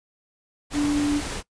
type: tone in noise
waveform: sine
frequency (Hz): 291.6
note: D4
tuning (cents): -12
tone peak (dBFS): -19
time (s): 0.73-1.22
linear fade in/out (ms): 50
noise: pink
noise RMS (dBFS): -31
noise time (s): 0.7-1.43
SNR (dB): +9
effects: noise-tail reverb RT60 0.1 s tail -20 dB re dry + resampled to 22050 Hz